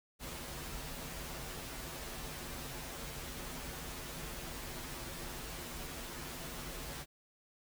pink noise with comb filter, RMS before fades -44 dBFS, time 0.19-7.06 s, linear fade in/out 50 ms, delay 9.9 ms, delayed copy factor -0.8, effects none

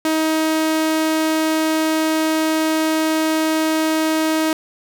sawtooth tone, 316.1 Hz, D#4, 27 cents sharp, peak -12 dBFS, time 0.05-4.53 s, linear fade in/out 2 ms, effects none

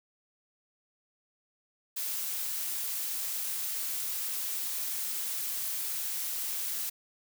blue noise, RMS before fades -34 dBFS, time 1.96-6.9 s, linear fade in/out 10 ms, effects none

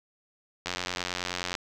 click train, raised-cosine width 0.2 ms, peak -13 dBFS, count 81, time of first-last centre 0.66-1.552 s, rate 89.7 Hz, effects none

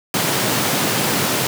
pink high-pass noise, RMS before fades -19 dBFS, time 0.14-1.47 s, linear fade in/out 2 ms, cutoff 110 Hz, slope 48 dB/octave, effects none

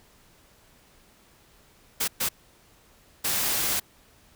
white noise bursts at uneven times, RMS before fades -26 dBFS, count 3, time 2-2.08 / 2.2-2.29 / 3.24-3.8 s, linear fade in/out 10 ms, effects pink hiss -58 dBFS RMS until 4.35 s

